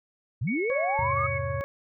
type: linear sweep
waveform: sine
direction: up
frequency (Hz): 94 to 1275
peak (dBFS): -25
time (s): 0.41-1.27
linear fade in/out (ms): 10
type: tone with vibrato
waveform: sine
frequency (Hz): 2211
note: C#7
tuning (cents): -5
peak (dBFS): -31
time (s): 0.47-1.39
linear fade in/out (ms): 10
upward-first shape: sine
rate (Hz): 5.1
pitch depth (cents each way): 24
type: harmonic tone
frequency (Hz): 554.4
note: C#5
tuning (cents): 0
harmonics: 1 / 2 / 3 / 4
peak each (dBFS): -31 / -37 / -41 / -43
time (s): 0.7-1.64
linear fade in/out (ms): 0
type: chord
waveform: sine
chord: E augmented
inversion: none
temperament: equal with one note detuned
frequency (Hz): 84.38 / 103.83 / 130.81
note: E2 / G#2 / B#2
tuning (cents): +41 / 0 / 0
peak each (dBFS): -34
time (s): 0.99-1.61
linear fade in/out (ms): 0
effects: none